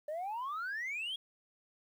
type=exponential sweep; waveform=sine; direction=up; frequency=585 to 3322 Hz; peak=-34 dBFS; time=0.08-1.16 s; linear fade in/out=5 ms; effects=tanh soft clip ceiling -34 dBFS + 11-bit